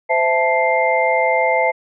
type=tone cluster; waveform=sine; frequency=516 / 662 / 876 / 2099 Hz; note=C5 / E5 / A5 / C7; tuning=-24 / +7 / -8 / +5 cents; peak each=-19 dBFS; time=0.09-1.72 s; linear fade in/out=20 ms; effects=none